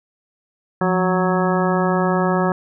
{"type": "harmonic tone with a mistuned harmonic", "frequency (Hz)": 185, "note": "F#3", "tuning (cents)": 0, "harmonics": [1, 2, 3, 4, 5, 6, 7, 9], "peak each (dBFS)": [-19, -22, -24, -25, -26, -27, -27, -29], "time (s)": [0.81, 2.52], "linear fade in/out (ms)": 2, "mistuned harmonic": 1, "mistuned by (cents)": -80, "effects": []}